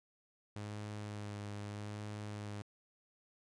sawtooth tone with vibrato, 103.83 Hz, G#2, in tune, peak -38 dBFS, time 0.56-2.62 s, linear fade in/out 0 ms, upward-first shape sine, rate 0.8 Hz, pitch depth 19 cents each way, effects resampled to 22050 Hz

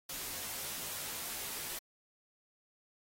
white noise with comb filter, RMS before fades -41 dBFS, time 0.09-1.79 s, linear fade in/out 5 ms, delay 16 ms, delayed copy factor -0.85, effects AAC 48 kbps

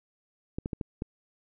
clicks, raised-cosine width 3 ms, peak -19 dBFS, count 5, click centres 0.585 / 0.659 / 0.732 / 0.812 / 1.021 s, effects none

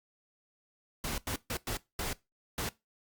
pink noise bursts at uneven times, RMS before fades -35 dBFS, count 6, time 1.04-1.18 / 1.27-1.36 / 1.5-1.57 / 1.67-1.77 / 1.99-2.13 / 2.58-2.69 s, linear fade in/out 2 ms, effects noise-tail reverb RT60 0.2 s tail -19 dB re dry + Opus 48 kbps

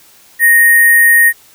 sine tone with sample-and-hold, 1864.7 Hz, A#6, in tune, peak -4 dBFS, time 0.39-1.33 s, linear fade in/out 50 ms, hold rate 11025 Hz, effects white hiss -44 dBFS RMS until 1.54 s

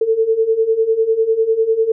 sine beating tone pair, 440 / 450 Hz, A4 / A4, 0 / +39 cents, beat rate 10 Hz, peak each -18 / -14 dBFS, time 0.01-1.92 s, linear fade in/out 5 ms, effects none

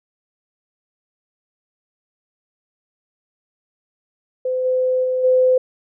sine tone with level steps, 511 Hz, C5, 41 cents flat, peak -18 / -15 / -17 / -11 dBFS, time 4.45-5.58 s, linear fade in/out 5 ms, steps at 4.64 / 5.03 / 5.23 s, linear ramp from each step 20 ms, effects none

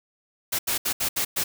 white noise bursts at uneven times, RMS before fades -25 dBFS, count 6, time 0.52-0.59 / 0.67-0.78 / 0.85-0.93 / 1-1.09 / 1.16-1.25 / 1.36-1.44 s, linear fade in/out 10 ms, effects none

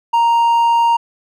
sine tone with hard clipping, 932.3 Hz, A#5, in tune, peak -11 dBFS, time 0.13-0.97 s, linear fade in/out 10 ms, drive 3 dB, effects none

